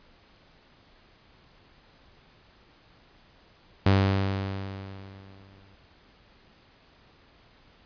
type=tone with exponential decay; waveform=sawtooth; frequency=97.3 Hz; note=G2; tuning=12 cents flat; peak=-13 dBFS; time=3.86-5.75 s; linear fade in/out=5 ms; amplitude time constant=410 ms; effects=pink hiss -58 dBFS RMS until 7.85 s + resampled to 11025 Hz